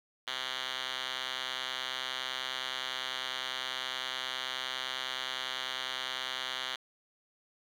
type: tone with band-pass filter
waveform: 5% pulse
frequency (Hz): 129.8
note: C3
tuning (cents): -13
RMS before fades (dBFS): -37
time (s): 0.27-6.76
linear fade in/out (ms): 5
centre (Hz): 2900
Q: 3.7
effects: 9-bit